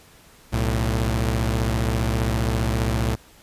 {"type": "tone pair together", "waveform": "sawtooth", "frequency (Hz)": [63.3, 111.59], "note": ["B1", "A2"], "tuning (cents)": [43, 25], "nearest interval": "minor seventh", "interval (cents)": 982, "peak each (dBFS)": -19, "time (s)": [0.52, 3.16], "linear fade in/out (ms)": 20, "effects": ["pink hiss -51 dBFS RMS until 3.42 s", "resampled to 32000 Hz"]}